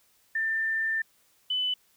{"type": "tone pair in turn", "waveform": "sine", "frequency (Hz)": [1788, 3001], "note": ["A6", "F#7"], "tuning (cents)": [27, 24], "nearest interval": "major sixth", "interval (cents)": 897, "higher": "second", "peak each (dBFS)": [-25, -25], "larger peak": "neither", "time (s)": [[0.35, 1.02], [1.5, 1.74]], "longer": "first", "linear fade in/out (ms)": 5, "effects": ["white hiss -65 dBFS RMS until 1.96 s"]}